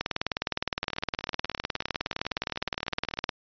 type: two click trains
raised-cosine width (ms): 0.2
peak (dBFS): -9 / -21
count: 65 / 40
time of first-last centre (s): 0.01-3.292 / 0.78-3.173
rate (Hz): 19.5 / 16.3
effects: resampled to 11025 Hz